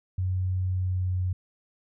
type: tone with pitch glide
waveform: sine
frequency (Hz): 92.5 to 91.54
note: F#2 to F#2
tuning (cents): 0 to -18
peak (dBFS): -24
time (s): 0.18-1.33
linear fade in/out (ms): 5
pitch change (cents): -18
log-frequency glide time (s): 0.65-1.18
effects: none